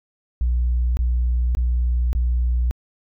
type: tone bursts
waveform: sine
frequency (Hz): 60.5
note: B1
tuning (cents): -35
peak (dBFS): -15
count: 4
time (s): 0.41-2.71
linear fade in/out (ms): 0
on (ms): 560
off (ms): 20
effects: tanh soft clip ceiling -14 dBFS